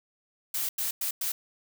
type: noise bursts at uneven times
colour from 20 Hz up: blue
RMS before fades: -30 dBFS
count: 4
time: 0.54-0.69 / 0.78-0.91 / 1.01-1.11 / 1.21-1.32 s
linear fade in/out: 5 ms
effects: none